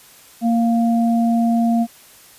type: tone pair together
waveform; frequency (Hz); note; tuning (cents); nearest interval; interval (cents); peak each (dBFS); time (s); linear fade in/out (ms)
sine; 231 / 698.5; A#3 / F5; -16 / 0; octave + perfect fifth; 1916; -14 / -22; 0.41-1.87; 50
effects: white hiss -46 dBFS RMS until 2.38 s + resampled to 32000 Hz